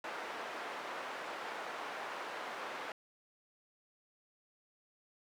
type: band-pass noise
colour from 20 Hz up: white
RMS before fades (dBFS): -43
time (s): 0.04-2.92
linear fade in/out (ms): 2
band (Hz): 450 to 1400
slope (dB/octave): 12
effects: none